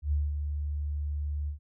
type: tone with ADSR envelope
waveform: sine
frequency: 73.42 Hz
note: D2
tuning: in tune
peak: -23 dBFS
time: 0.02-1.59 s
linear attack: 100 ms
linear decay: 200 ms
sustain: -6 dB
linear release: 110 ms
effects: none